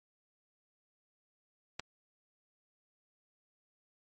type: click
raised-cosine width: 0.2 ms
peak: -19 dBFS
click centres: 1.796 s
effects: MP3 32 kbps